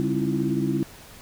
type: tone cluster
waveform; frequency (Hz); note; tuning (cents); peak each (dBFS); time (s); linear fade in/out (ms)
sine; 141.8 / 201.1 / 267.6 / 322.2 / 339.4; C#3 / G3 / C4 / E4 / F4; +40 / +44 / +39 / -39 / -49; -28; 0-0.83; 0
effects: pink hiss -46 dBFS RMS until 1.21 s